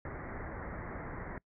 pink low-pass noise, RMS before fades -42 dBFS, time 0.05-1.38 s, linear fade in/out 2 ms, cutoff 2100 Hz, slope 96 dB/octave, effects noise-tail reverb RT60 0.1 s tail -24 dB re dry

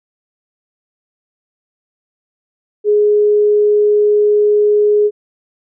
sine tone, 417.5 Hz, G#4, 9 cents sharp, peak -8 dBFS, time 2.84-5.11 s, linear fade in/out 50 ms, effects none

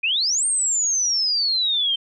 sine exponential two-way sweep, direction up then down, 2411 to 8830 to 3114 Hz, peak -18 dBFS, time 0.03-1.96 s, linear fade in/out 10 ms, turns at 0.46 s, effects none

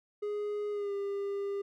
triangle tone with pitch glide, 415.3 to 400 Hz, G#4 to G4, 0 to +35 cents, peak -30 dBFS, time 0.22-1.62 s, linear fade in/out 10 ms, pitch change -65 cents, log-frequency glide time 0.71-0.93 s, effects none

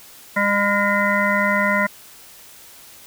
harmonic tone with a mistuned harmonic, 202.6 Hz, G#3, 43 cents flat, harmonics 1 / 3 / 5 / 7 / 9 / 10, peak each -23 / -23 / -23 / -23 / -23 / -23 dBFS, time 0.36-1.87 s, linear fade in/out 10 ms, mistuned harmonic 9, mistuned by +27 cents, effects white hiss -44 dBFS RMS until 3.06 s

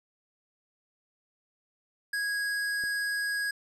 square tone, 1653 Hz, G#6, 9 cents flat, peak -29 dBFS, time 2.13-3.51 s, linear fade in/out 5 ms
click, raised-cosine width 2 ms, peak -34 dBFS, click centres 2.838 s
effects low-pass 12000 Hz 12 dB/octave

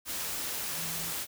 sine tone in noise, 164.81 Hz, E3, in tune, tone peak -44 dBFS, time 0.74-1.14 s, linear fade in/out 50 ms, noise white, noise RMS -35 dBFS, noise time 0.05-1.27 s, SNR -12 dB, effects none

